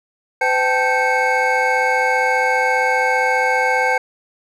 triangle tone cluster, 509 / 779 / 874 / 1565 / 2196 Hz, C5 / G5 / A5 / G6 / C#7, -48 / -11 / -12 / -3 / -17 cents, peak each -19 dBFS, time 0.41-3.98 s, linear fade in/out 5 ms, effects none

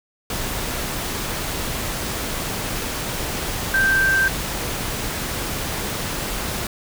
sine tone in noise, 1568 Hz, G6, in tune, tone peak -15 dBFS, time 3.74-4.28 s, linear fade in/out 2 ms, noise pink, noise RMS -26 dBFS, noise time 0.3-6.67 s, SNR +8 dB, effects none

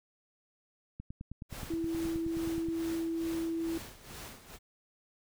click train, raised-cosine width 5 ms, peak -29 dBFS, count 17, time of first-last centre 1-2.686 s, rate 9.49 Hz
pink noise with tremolo, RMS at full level -44 dBFS, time 1.49-4.59 s, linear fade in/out 50 ms, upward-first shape sine, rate 2.3 Hz, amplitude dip 75%
sine tone, 329.6 Hz, E4, in tune, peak -31 dBFS, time 1.7-3.78 s, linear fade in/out 5 ms
effects none

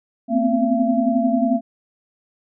sine tone cluster, 227.6 / 250.2 / 261.4 / 677 Hz, A#3 / B3 / C4 / E5, -41 / +23 / -1 / +46 cents, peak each -21 dBFS, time 0.28-1.61 s, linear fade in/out 50 ms, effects none

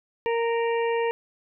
harmonic tone with a mistuned harmonic, 463.8 Hz, A#4, 9 cents flat, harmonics 1 / 2 / 4 / 5 / 6, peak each -23 / -29 / -35 / -37 / -39 dBFS, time 0.26-1.11 s, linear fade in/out 0 ms, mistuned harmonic 5, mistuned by +18 cents, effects none

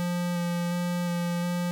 square tone with vibrato, 174.61 Hz, F3, in tune, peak -27 dBFS, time 0-1.71 s, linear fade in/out 0 ms, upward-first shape square, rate 1.4 Hz, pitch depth 10 cents each way, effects 9-bit

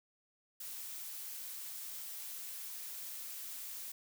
blue noise, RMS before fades -45 dBFS, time 0.6-3.92 s, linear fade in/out 5 ms, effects none

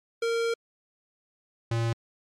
square tone pair in turn, 462 / 115.5 Hz, A#4 / A#2, -16 / -16 cents, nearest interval 2 octaves, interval 2400 cents, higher first, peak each -25 dBFS, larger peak neither, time 0.22-0.54 / 1.71-1.93 s, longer first, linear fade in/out 5 ms, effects low-pass 7000 Hz 12 dB/octave + MP3 96 kbps

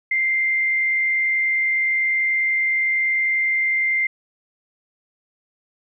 sine tone with frequency modulation, 2093 Hz, C7, in tune, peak -17 dBFS, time 0.11-4.07 s, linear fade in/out 5 ms, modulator 69.4 Hz, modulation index 0.4, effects none

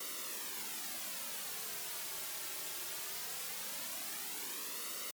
white noise with flanger, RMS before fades -42 dBFS, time 0-5.11 s, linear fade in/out 5 ms, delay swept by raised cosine 1.2 to 4.1 ms, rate 0.2 Hz, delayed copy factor -0.65, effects high-pass 200 Hz 12 dB/octave + MP3 96 kbps

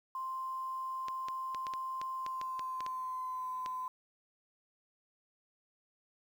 sine tone with pitch glide, 1046.5 to 1020.8 Hz, C6 to C6, 0 to -43 cents, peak -36 dBFS, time 0.15-3.88 s, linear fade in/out 2 ms, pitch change -43 cents, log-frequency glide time 2.15-3.48 s
clicks, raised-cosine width 0.2 ms, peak -26 dBFS, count 12, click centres 1.084 / 1.285 / 1.547 / 1.668 / 1.737 / 2.015 / 2.264 / 2.414 / 2.594 / 2.806 / 2.864 / 3.661 s
effects 10-bit

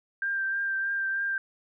sine tone with vibrato, 1583 Hz, G6, 17 cents sharp, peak -26 dBFS, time 0.22-1.38 s, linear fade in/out 2 ms, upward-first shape triangle, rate 3.2 Hz, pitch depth 22 cents each way, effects none

